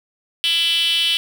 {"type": "tone with high-pass filter", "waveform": "5% pulse", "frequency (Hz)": 335, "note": "E4", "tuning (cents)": 28, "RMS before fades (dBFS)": -18, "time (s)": [0.44, 1.17], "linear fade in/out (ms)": 0, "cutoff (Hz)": 3100, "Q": 7.9, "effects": []}